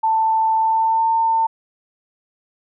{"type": "tone with pitch glide", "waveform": "sine", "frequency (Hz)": [887, 900.4], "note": ["A5", "A5"], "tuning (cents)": [14, 40], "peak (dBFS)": -14, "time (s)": [0.03, 1.47], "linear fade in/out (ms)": 10, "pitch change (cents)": 26, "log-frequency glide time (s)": [0.57, 1.08], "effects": []}